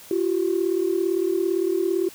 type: tone pair together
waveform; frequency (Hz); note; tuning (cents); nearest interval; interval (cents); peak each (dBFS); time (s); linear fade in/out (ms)
sine; 344 / 381.7; F4 / G4; -26 / -46; major second; 180; -22; 0.11-2.09; 2
effects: tanh soft clip ceiling -12 dBFS + white hiss -45 dBFS RMS until 2.14 s